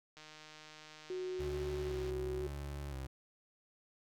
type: click train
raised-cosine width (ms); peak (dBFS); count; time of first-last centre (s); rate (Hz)
0.2; -36; 298; 0.17-2.099; 154
type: tone with pitch glide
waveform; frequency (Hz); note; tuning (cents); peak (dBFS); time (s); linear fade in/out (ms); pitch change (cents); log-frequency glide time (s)
sine; 368.7 to 372.1; F#4 to F#4; -6 to +10; -37; 1.1-2.47; 2; +16; 1.5-1.59
type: tone with vibrato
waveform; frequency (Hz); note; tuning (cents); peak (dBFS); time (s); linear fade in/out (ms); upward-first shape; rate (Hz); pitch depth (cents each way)
30% pulse; 68.9; C#2; -10; -38; 1.39-3.07; 10; square; 0.98; 58
effects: none